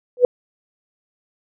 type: tone with exponential growth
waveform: sine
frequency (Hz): 493.9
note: B4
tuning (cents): 0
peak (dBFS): -3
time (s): 0.17-0.25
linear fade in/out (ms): 1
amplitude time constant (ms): 17
effects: none